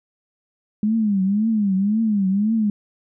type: tone with vibrato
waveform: sine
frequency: 206.4 Hz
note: G#3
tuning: 10 cents flat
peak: -16 dBFS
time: 0.83-2.7 s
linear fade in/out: 2 ms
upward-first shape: triangle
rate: 1.9 Hz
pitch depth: 180 cents each way
effects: none